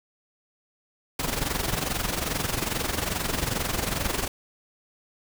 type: noise with amplitude modulation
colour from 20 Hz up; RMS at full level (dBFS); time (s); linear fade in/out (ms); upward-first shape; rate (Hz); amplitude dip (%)
pink; -25; 1.19-4.28; 5; sine; 22.4; 70
effects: none